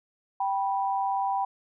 sine tone pair together, 782 / 980.4 Hz, G5 / B5, -4 / -13 cents, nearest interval major third, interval 391 cents, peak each -26 / -29 dBFS, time 0.4-1.45 s, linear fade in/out 5 ms, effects none

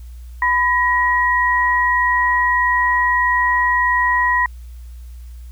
sine tone pair together, 998.4 / 1900 Hz, B5 / A#6, +19 / +33 cents, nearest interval major seventh, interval 1114 cents, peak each -16 dBFS, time 0.42-4.46 s, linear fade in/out 2 ms, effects added 60 Hz sine -32 dBFS peak until 5.51 s + white hiss -55 dBFS RMS until 5.51 s

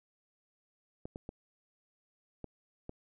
clicks, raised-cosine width 2 ms, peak -28 dBFS, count 5, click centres 1.055 / 1.159 / 1.291 / 2.443 / 2.894 s, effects none

